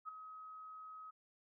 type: tone with ADSR envelope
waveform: sine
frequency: 1270 Hz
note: D#6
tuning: 35 cents sharp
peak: -40 dBFS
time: 0.05-1.11 s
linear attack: 36 ms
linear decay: 6 ms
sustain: -9 dB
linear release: 13 ms
effects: none